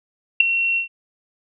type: tone with ADSR envelope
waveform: sine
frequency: 2726 Hz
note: F7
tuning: 43 cents flat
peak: -4 dBFS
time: 0.4-0.88 s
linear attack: 6 ms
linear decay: 6 ms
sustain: -13 dB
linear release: 110 ms
effects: none